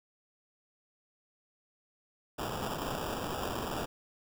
white noise with sample-and-hold, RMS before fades -36 dBFS, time 2.38-3.86 s, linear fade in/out 10 ms, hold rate 2100 Hz, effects none

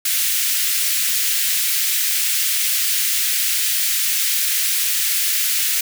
white high-pass noise, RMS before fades -19 dBFS, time 0.05-5.81 s, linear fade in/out 5 ms, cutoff 1800 Hz, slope 24 dB/octave, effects none

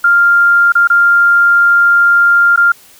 sine tone with dropouts, 1396.9 Hz, F6, in tune, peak -5 dBFS, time 0.04-2.72 s, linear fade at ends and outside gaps 5 ms, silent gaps 0.722-0.752 / 0.874-0.9 / 2.561-2.574 s, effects white hiss -42 dBFS RMS until 2.99 s

